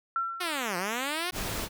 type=tone with exponential decay; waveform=sine; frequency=1353 Hz; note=E6; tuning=45 cents sharp; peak=-24 dBFS; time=0.16-0.85 s; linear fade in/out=1 ms; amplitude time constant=150 ms
type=linear two-way sweep; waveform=5% pulse; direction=down then up; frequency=370 to 170 to 370 Hz; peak=-18 dBFS; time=0.4-1.31 s; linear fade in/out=10 ms; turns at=0.77 s
type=noise; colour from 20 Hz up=pink; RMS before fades=-33 dBFS; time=1.32-1.69 s; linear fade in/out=50 ms
effects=none